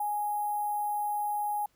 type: tone with sample-and-hold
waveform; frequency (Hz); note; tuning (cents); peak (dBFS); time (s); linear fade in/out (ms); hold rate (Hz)
sine; 830.6; G#5; 0; -28; 0-1.66; 5; 11025
effects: pink hiss -70 dBFS RMS until 1.75 s